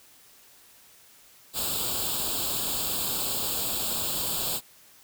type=noise with comb filter; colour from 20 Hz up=white; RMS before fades=-29 dBFS; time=1.53-4.61 s; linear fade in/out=50 ms; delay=0.25 ms; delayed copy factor=+0.85; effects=white hiss -55 dBFS RMS until 5.03 s